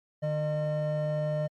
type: tone pair together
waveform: triangle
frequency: 151 / 607.8 Hz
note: D3 / D#5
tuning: +48 / -41 cents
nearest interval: 2 octaves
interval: 2411 cents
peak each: -26 dBFS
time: 0.22-1.48 s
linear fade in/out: 20 ms
effects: tanh soft clip ceiling -22 dBFS + MP3 64 kbps